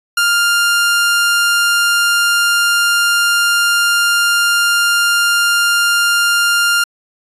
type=tone; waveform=sawtooth; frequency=1400 Hz; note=F6; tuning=4 cents sharp; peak=-7 dBFS; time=0.17-6.84 s; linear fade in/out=5 ms; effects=resampled to 32000 Hz